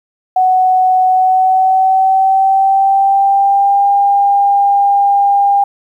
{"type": "tone with pitch glide", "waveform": "sine", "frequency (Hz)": [744, 802], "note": ["F#5", "G5"], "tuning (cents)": [9, 39], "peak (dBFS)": -7, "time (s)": [0.36, 5.64], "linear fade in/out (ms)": 5, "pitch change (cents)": 130, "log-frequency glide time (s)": [1.07, 3.88], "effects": ["8-bit"]}